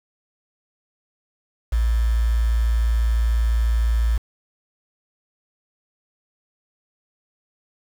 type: tone with quantisation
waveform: sine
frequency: 57 Hz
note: A#1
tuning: 38 cents flat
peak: -16 dBFS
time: 1.72-4.18 s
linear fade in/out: 10 ms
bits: 6
effects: none